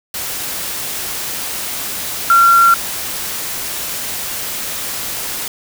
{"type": "tone in noise", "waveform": "sine", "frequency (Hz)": 1371, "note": "F6", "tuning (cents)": -32, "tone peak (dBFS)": -6, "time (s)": [2.3, 2.74], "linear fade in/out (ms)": 2, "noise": "white", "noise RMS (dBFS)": -23, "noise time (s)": [0.14, 5.48], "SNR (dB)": 14, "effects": []}